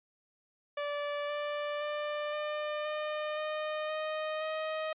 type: tone with pitch steps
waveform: sawtooth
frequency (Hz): 581 / 587.4 / 593.9 / 600.4 / 607.1 / 613.8 / 620.5 / 627.4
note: D5 / D5 / D5 / D5 / D#5 / D#5 / D#5 / D#5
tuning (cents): -19 / 0 / +19 / +38 / -43 / -24 / -5 / +14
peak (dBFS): -29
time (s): 0.77-4.93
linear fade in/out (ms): 5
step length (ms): 520
effects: resampled to 8000 Hz